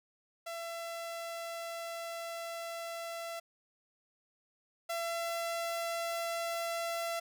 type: tone pair in turn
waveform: sawtooth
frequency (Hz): 672 / 674.4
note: E5 / E5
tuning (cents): +33 / +39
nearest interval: unison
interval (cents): 6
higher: second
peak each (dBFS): -35 / -30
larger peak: second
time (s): 0.46-3.4 / 4.89-7.2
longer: first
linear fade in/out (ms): 10
effects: none